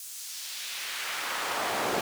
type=noise with high-pass filter sweep; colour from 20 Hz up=brown; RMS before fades=-33 dBFS; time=0-2.01 s; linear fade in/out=2 ms; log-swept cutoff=8600 to 450 Hz; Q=1; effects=none